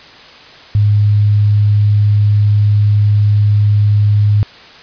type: tone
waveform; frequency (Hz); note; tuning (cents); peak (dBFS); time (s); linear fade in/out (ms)
sine; 103.83; G#2; 0; -7; 0.75-4.43; 0
effects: white hiss -37 dBFS RMS until 4.82 s + resampled to 11025 Hz